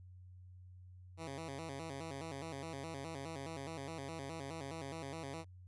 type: tone with vibrato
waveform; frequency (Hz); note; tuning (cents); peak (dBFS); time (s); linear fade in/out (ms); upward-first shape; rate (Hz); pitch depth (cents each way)
10% pulse; 149.6; D3; +32; -35; 1.17-5.45; 50; square; 4.8; 150
effects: added 91 Hz sine -53 dBFS peak until 5.67 s + resampled to 24000 Hz

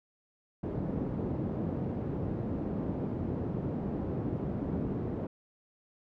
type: band-pass noise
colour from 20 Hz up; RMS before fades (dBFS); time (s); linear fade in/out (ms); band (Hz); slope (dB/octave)
pink; -34; 0.63-5.27; 5; 110 to 380; 12
effects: none

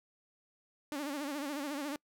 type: tone with vibrato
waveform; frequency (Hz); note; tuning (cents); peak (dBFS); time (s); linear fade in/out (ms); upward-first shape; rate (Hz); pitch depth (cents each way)
sawtooth; 287.1; D4; -39; -32; 0.92-1.96; 0; sine; 14; 100
effects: noise-tail reverb RT60 0.1 s tail -26 dB re dry

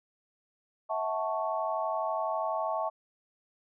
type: chord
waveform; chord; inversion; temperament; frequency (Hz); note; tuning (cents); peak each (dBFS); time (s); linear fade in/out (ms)
sine; F# minor seventh; third; equal with one note detuned; 647.9 / 740 / 880 / 1108.7; E5 / F#5 / A5 / C#6; -30 / 0 / 0 / 0; -32 / -37 / -34 / -35; 0.89-2.9; 20
effects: none

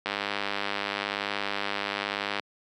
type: click train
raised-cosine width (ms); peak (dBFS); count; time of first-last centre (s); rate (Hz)
0.3; -12; 237; 0.06-2.397; 101
effects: high-pass 200 Hz 12 dB/octave

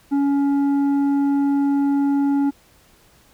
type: tone with tanh clipping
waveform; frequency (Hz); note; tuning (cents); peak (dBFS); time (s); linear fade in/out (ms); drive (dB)
sine; 280.7; C#4; +22; -17; 0.11-2.51; 20; 7
effects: pink hiss -54 dBFS RMS until 3.33 s

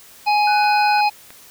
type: harmonic tone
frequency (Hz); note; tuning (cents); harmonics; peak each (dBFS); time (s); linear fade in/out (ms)
834; G#5; +7; 1 / 3 / 5 / 6; -14 / -22 / -28 / -30; 0.26-1.1; 20
type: tone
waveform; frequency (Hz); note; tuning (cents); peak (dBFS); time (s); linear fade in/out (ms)
sine; 1491; F#6; +13; -24; 0.47-1.01; 5
type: clicks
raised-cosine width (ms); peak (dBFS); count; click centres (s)
0.3; -23; 3; 0.641 / 0.985 / 1.305
effects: white hiss -45 dBFS RMS until 1.5 s

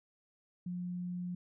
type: tone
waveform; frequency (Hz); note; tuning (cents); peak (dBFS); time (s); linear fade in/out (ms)
sine; 178.2; F3; +35; -36; 0.66-1.35; 5
effects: none

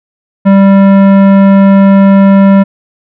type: tone with tanh clipping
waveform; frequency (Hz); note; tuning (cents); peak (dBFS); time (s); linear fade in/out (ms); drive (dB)
sine; 196; G3; 0; -3; 0.45-2.64; 20; 16
effects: none

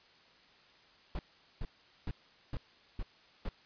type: noise bursts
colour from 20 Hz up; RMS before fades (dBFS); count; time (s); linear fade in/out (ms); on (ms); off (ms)
brown; -36; 6; 1.15-3.49; 2; 40; 420
effects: white hiss -62 dBFS RMS until 3.65 s + resampled to 11025 Hz

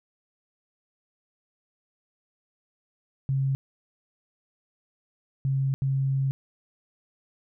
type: tone bursts at uneven times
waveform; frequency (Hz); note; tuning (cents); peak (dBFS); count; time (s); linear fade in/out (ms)
sine; 135.3; C#3; -42; -22; 3; 3.29-3.55 / 5.45-5.74 / 5.82-6.31; 0
effects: none

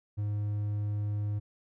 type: tone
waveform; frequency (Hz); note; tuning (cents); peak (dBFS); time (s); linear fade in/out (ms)
triangle; 103.83; G#2; 0; -27; 0.17-1.4; 20
effects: none

